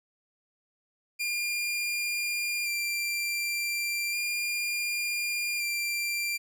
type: tone with vibrato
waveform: sawtooth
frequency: 2386 Hz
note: D7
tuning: 27 cents sharp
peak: -25 dBFS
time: 1.19-6.38 s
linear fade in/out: 20 ms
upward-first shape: square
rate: 0.34 Hz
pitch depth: 14 cents each way
effects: none

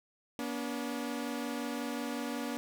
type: tone pair together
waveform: sawtooth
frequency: 240.5 / 286 Hz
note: B3 / D4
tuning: -46 / -46 cents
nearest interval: minor third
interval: 300 cents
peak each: -33 / -34 dBFS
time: 0.39-2.57 s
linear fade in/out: 0 ms
effects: none

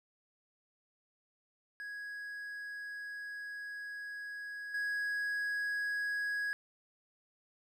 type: tone with level steps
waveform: triangle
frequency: 1661.2 Hz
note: G#6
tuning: in tune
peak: -39 / -31 dBFS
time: 1.8-6.53 s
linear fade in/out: 0 ms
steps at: 4.74 s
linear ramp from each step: 5 ms
effects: none

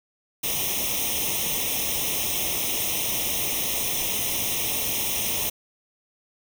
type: noise with comb filter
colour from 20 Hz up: white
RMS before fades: -26 dBFS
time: 0.43-5.5 s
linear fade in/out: 10 ms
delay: 0.33 ms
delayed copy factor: +0.95
effects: none

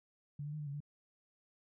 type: tone with pitch steps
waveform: sine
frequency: 144.9 / 147.7 / 152.7 / 148.4 / 140.5 / 146.4 Hz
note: D3 / D3 / D#3 / D3 / C#3 / D3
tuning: -23 / +10 / -32 / +18 / +24 / -5 cents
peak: -39 dBFS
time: 0.39-0.804 s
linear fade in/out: 5 ms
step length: 69 ms
effects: none

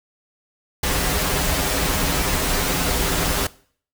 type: noise with comb filter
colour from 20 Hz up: pink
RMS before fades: -21 dBFS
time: 0.83-3.47 s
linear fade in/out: 5 ms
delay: 8.9 ms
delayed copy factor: -0.75
effects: noise-tail reverb RT60 0.5 s tail -20 dB re dry

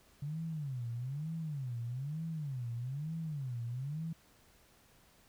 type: tone with vibrato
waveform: sine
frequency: 138.59 Hz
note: C#3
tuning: in tune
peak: -36 dBFS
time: 0.22-4.13 s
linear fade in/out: 5 ms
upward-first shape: sine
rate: 1.1 Hz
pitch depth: 290 cents each way
effects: pink hiss -65 dBFS RMS until 5.28 s

